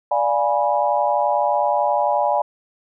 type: chord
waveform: sine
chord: D diminished seventh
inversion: none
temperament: equal with one note detuned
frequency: 587.3 / 698.5 / 830.6 / 978.1 Hz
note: D5 / F5 / Ab5 / Cb6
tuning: 0 / 0 / 0 / -17 cents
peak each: -21 / -23 / -20 / -23 dBFS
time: 0.11-2.42 s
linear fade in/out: 5 ms
effects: none